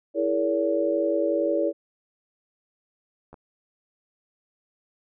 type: chord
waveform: sine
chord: A# half-diminished seventh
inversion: second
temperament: equal with one note detuned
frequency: 329.6 / 415.3 / 466.2 / 568.6 Hz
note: E4 / G#4 / A#4 / C#5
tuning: 0 / 0 / 0 / +44 cents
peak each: -26 / -29 / -29 / -24 dBFS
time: 0.14-1.73 s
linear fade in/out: 50 ms
type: clicks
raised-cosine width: 1 ms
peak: -31 dBFS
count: 2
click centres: 3.33 / 3.342 s
effects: none